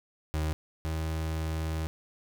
35% pulse tone pair in turn, 77.78 / 79.64 Hz, D#2 / D#2, 0 / +41 cents, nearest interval unison, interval 41 cents, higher second, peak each -26 / -28 dBFS, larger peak first, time 0.34-0.53 / 0.85-1.87 s, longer second, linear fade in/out 0 ms, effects none

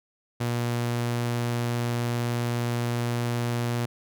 sawtooth tone, 119.5 Hz, A#2, 43 cents sharp, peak -21 dBFS, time 0.4-3.86 s, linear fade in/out 10 ms, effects none

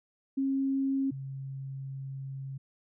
sine tone pair in turn, 270.6 / 135.3 Hz, C#4 / C#3, -42 / -42 cents, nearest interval octave, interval 1200 cents, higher first, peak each -26 / -36 dBFS, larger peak first, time 0.37-1.11 / 1.11-2.58 s, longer second, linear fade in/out 10 ms, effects none

